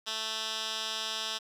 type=tone with band-pass filter; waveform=10% pulse; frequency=220 Hz; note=A3; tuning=in tune; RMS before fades=-35 dBFS; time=0.06-1.39 s; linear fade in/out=20 ms; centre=4100 Hz; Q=1.9; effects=10-bit